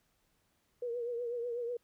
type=tone with vibrato; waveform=sine; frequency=477.4 Hz; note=A#4; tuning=41 cents sharp; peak=-34 dBFS; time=0.82-1.77 s; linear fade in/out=5 ms; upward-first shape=triangle; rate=8.1 Hz; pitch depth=66 cents each way; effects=pink hiss -75 dBFS RMS until 1.83 s